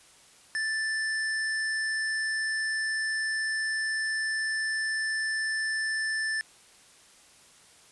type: tone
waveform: square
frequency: 1762 Hz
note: A6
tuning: 2 cents sharp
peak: -28 dBFS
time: 0.55-6.41 s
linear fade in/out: 0 ms
effects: white hiss -56 dBFS RMS until 7.91 s + resampled to 24000 Hz

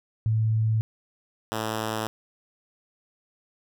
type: tone pair in turn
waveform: sine / 5% pulse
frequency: 110.4 / 109.85 Hz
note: A2 / A2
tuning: +6 / -2 cents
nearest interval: unison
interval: 8 cents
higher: first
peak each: -20 / -16 dBFS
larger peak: second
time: 0.26-0.81 / 1.52-2.07 s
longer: neither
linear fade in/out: 0 ms
effects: none

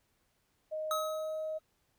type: tone with pitch glide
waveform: sine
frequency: 622.3 to 626.3 Hz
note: D#5 to D#5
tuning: 0 to +11 cents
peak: -34 dBFS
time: 0.71-1.59 s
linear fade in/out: 20 ms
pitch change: +11 cents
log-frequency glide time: 0.99-1.29 s
type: tone with exponential decay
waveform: square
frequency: 1276 Hz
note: D#6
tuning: 43 cents sharp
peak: -30 dBFS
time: 0.91-1.6 s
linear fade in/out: 1 ms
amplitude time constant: 150 ms
effects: pink hiss -75 dBFS RMS until 1.98 s

